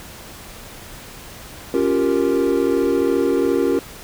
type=chord; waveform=triangle; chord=G half-diminished seventh; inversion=second; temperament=equal; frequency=277.2 / 349.2 / 392 / 466.2 Hz; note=Db4 / F4 / G4 / Bb4; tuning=0 / 0 / 0 / 0 cents; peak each=-19 dBFS; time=1.74-3.79 s; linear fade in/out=2 ms; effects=pink hiss -38 dBFS RMS until 4.03 s